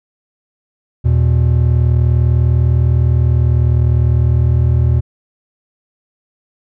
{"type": "tone pair together", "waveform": "triangle", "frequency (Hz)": [80.09, 120], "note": ["E2", "B2"], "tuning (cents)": [-49, -49], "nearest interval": "perfect fifth", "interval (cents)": 700, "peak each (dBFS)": -10, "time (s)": [1.04, 5.01], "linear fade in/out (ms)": 20, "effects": []}